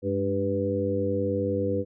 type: harmonic tone with a mistuned harmonic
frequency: 98.6 Hz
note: G2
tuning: 11 cents sharp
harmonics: 1 / 2 / 3 / 4 / 5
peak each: -31 / -32 / -31 / -32 / -27 dBFS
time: 0.02-1.85 s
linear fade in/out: 50 ms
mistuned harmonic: 2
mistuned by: +72 cents
effects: none